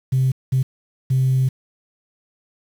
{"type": "tone bursts at uneven times", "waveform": "sine", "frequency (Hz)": 130.81, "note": "C3", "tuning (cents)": 0, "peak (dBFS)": -13, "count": 3, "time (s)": [[0.12, 0.32], [0.52, 0.63], [1.1, 1.49]], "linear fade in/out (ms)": 10, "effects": ["tanh soft clip ceiling -11 dBFS", "7-bit"]}